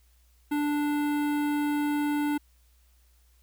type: tone with notch filter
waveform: square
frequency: 293.7 Hz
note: D4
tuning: in tune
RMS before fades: -27 dBFS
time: 0.51-2.38 s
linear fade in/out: 10 ms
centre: 5700 Hz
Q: 0.58
effects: added 60 Hz sine -59 dBFS peak until 3.42 s + white hiss -68 dBFS RMS until 3.42 s